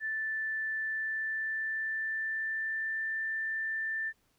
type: tone with pitch glide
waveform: sine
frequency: 1760 to 1777.4 Hz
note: A6 to A6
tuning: 0 to +17 cents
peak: -31 dBFS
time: 0-4.13 s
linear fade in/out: 50 ms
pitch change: +17 cents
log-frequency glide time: 0.76-3.09 s
effects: pink hiss -72 dBFS RMS until 4.38 s